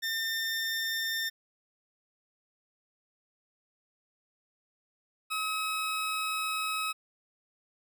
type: tone pair in turn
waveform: 20% pulse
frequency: 1805 / 1279.1 Hz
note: A6 / D#6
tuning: +44 / +47 cents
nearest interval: tritone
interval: 597 cents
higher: first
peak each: -25 dBFS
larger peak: neither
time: 0.02-1.3 / 5.3-6.93 s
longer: second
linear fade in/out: 20 ms
effects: none